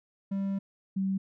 triangle / sine tone pair in turn, 196 / 192.52 Hz, G3 / G3, 0 / -31 cents, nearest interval unison, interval 31 cents, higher first, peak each -26 dBFS, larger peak neither, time 0.31-0.59 / 0.96-1.18 s, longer first, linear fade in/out 10 ms, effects none

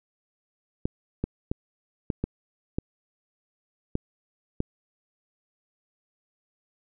clicks, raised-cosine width 3 ms, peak -13 dBFS, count 8, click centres 0.855 / 1.24 / 1.515 / 2.102 / 2.24 / 2.785 / 3.954 / 4.604 s, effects none

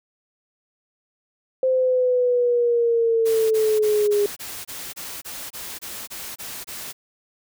sine linear sweep, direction down, 521 to 408.2 Hz, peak -16 dBFS, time 1.63-4.26 s, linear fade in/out 2 ms
white noise bursts, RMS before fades -34 dBFS, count 13, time 3.25-6.93 s, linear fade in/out 20 ms, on 260 ms, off 25 ms
effects none

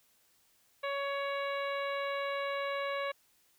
harmonic tone, 559 Hz, C#5, 14 cents sharp, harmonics 1 / 2 / 3 / 4 / 5 / 6 / 7, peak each -35 / -38 / -42 / -42 / -47 / -54 / -48 dBFS, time 0.83-3.12 s, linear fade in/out 10 ms, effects white hiss -69 dBFS RMS until 3.58 s

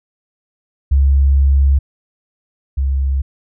sine tone pair in turn, 68.8 / 67.74 Hz, C#2 / C#2, -12 / -39 cents, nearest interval unison, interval 27 cents, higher first, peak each -8 / -13 dBFS, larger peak first, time 0.91-1.79 / 2.77-3.22 s, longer first, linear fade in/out 10 ms, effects none

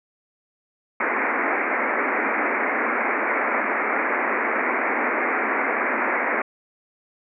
white band-pass noise, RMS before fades -23 dBFS, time 1-6.42 s, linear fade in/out 5 ms, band 220 to 2300 Hz, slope 96 dB/octave, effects none

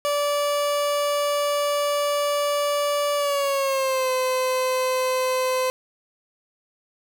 30% pulse tone with pitch glide, 580 to 513.7 Hz, D5 to C5, -22 to -32 cents, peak -18 dBFS, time 0.05-5.7 s, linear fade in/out 0 ms, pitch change -210 cents, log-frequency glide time 3.16-4.11 s, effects none

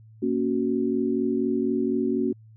sine chord, F# major, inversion first, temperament equal, 233.1 / 277.2 / 370 Hz, A#3 / C#4 / F#4, 0 / 0 / 0 cents, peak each -26 dBFS, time 0.22-2.33 s, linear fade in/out 10 ms, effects added 110 Hz sine -47 dBFS peak until 2.56 s

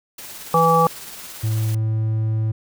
white noise with tremolo, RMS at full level -35 dBFS, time 0.18-1.75 s, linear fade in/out 5 ms, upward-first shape sine, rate 18 Hz, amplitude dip 30%
harmonic tone, 164.81 Hz, E3, in tune, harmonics 1 / 3 / 5 / 7, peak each -20 / -18 / -18 / -16 dBFS, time 0.54-0.87 s, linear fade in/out 2 ms
triangle tone, 110 Hz, A2, in tune, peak -16 dBFS, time 1.43-2.52 s, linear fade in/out 10 ms
effects none

